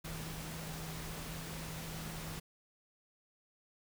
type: tone in noise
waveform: sine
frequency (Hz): 160.4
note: E3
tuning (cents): -47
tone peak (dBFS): -45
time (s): 0.04-2.4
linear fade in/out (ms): 10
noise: pink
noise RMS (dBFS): -45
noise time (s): 0.04-2.4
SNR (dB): -3
effects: none